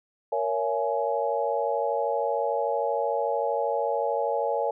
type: chord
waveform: sine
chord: A# half-diminished seventh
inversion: none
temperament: just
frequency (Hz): 466.2 / 559.4 / 671.3 / 839.1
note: A#4 / C#5 / E5 / G#5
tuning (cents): 0 / +16 / +31 / +18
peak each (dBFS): -29 / -28 / -31 / -29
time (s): 0.32-4.71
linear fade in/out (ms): 5
effects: none